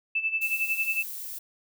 sine tone with tremolo, 2637 Hz, E7, in tune, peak -22 dBFS, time 0.15-1.03 s, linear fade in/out 5 ms, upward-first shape sine, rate 11 Hz, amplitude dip 75%
violet noise, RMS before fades -37 dBFS, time 0.41-1.39 s, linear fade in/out 10 ms
effects none

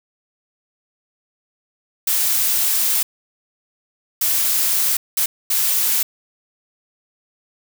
blue noise bursts at uneven times, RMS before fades -18 dBFS, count 4, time 2.07-3.03 / 4.21-4.97 / 5.17-5.26 / 5.5-6.03 s, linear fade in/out 5 ms, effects none

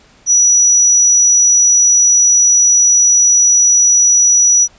sine tone, 5870 Hz, F#8, 15 cents flat, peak -6 dBFS, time 0.26-4.68 s, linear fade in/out 50 ms, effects pink hiss -47 dBFS RMS until 4.78 s + resampled to 16000 Hz

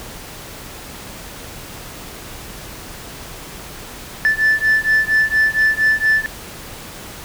sine beating tone pair, 1753 / 1757.3 Hz, A6 / A6, -7 / -3 cents, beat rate 4.3 Hz, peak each -14 dBFS, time 4.25-6.26 s, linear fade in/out 0 ms, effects tanh soft clip ceiling -9 dBFS + pink hiss -34 dBFS RMS until 7.24 s

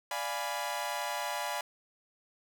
sawtooth chord, D diminished seventh, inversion none, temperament equal, 587.3 / 698.5 / 830.6 / 987.8 Hz, D5 / F5 / Ab5 / Cb6, 0 / 0 / 0 / 0 cents, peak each -36 / -36 / -34 / -34 dBFS, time 0.11-1.61 s, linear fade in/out 2 ms, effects none

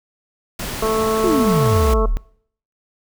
pink noise, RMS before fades -27 dBFS, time 0.59-1.94 s, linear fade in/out 5 ms
harmonic tone, 220 Hz, A3, in tune, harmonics 1 / 2 / 3 / 4 / 5 / 6, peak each -26 / -18 / -25 / -32 / -23 / -30 dBFS, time 0.82-2.06 s, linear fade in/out 5 ms
sine exponential sweep, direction down, 387.1 to 31.41 Hz, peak -15 dBFS, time 1.24-2.17 s, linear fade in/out 0 ms
effects noise-tail reverb RT60 0.6 s tail -22 dB re dry

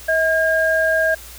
sine tone pair together, 641 / 1618.1 Hz, E5 / G#6, -49 / -46 cents, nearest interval octave + major third, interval 1603 cents, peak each -17 dBFS, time 0.08-1.15 s, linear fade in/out 10 ms, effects added 60 Hz sine -41 dBFS peak until 1.38 s + white hiss -39 dBFS RMS until 1.38 s

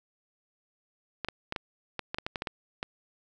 clicks, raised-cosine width 0.3 ms, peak -16 dBFS, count 12, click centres 1.247 / 1.286 / 1.524 / 1.562 / 1.993 / 2.145 / 2.185 / 2.265 / 2.358 / 2.421 / 2.472 / 2.829 s, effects none

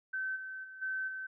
sine tone with level steps, 1536 Hz, G6, 36 cents flat, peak -33 / -40 / -46 / -33 / -38 dBFS, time 0.13-1.27 s, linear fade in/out 10 ms, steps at 0.35 / 0.63 / 0.81 / 1.07 s, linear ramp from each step 20 ms, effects none

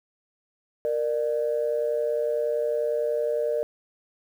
sine tone pair together, 466.2 / 597.1 Hz, A#4 / D5, 0 / +29 cents, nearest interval major third, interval 429 cents, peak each -25 dBFS, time 0.85-3.63 s, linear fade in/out 0 ms, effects tanh soft clip ceiling -15 dBFS + 9-bit

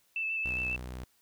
sine tone with vibrato, 2637 Hz, E7, in tune, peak -30 dBFS, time 0.16-0.76 s, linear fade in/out 2 ms, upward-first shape square, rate 7.3 Hz, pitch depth 14 cents each way
sawtooth tone, 62.5 Hz, B1, 21 cents sharp, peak -35 dBFS, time 0.45-1.04 s, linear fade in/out 0 ms
effects white hiss -69 dBFS RMS until 1.21 s

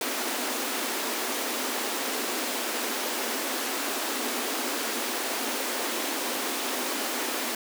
pink high-pass noise, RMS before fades -30 dBFS, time 0.01-7.55 s, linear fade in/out 2 ms, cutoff 230 Hz, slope 96 dB/octave, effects none

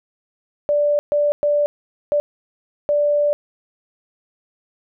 sine tone bursts at uneven times, 586 Hz, D5, 4 cents flat, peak -14 dBFS, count 5, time 0.69-0.99 / 1.12-1.32 / 1.43-1.66 / 2.12-2.2 / 2.89-3.33 s, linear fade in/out 0 ms, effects none

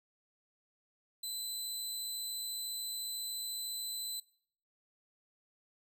20% pulse tone, 4023 Hz, B7, 31 cents sharp, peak -32 dBFS, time 1.23-4.2 s, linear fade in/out 5 ms, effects noise-tail reverb RT60 0.6 s tail -23 dB re dry

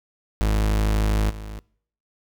40% pulse tone with level steps, 52.6 Hz, G#1, 23 cents sharp, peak -17 / -31 dBFS, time 0.41-1.59 s, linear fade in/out 0 ms, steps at 1.29 s, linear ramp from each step 20 ms, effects noise-tail reverb RT60 0.6 s tail -24 dB re dry

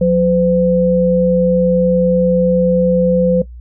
sine tone pair together, 180.31 / 510 Hz, F#3 / C5, -44 / -44 cents, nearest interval octave + tritone, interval 1800 cents, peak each -12 dBFS, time 0.01-3.42 s, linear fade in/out 5 ms, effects noise-tail reverb RT60 0.1 s tail -17 dB re dry + added 60 Hz sine -30 dBFS peak until 3.6 s

